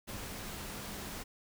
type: tone in noise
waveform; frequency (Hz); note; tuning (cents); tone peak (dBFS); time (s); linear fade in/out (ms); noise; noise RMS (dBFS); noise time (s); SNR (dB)
sine; 203.8; G#3; -32; -51; 0.07-1.24; 20; pink; -43; 0.07-1.24; -11
effects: none